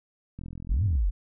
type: click train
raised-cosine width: 5 ms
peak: -27 dBFS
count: 25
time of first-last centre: 0.39-0.953 s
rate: 42.6 Hz
type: exponential two-way sweep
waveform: sine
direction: up then down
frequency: 38.89 to 110.3 to 38.89 Hz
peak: -21 dBFS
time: 0.69-1.11 s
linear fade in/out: 20 ms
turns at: 0.84 s
effects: none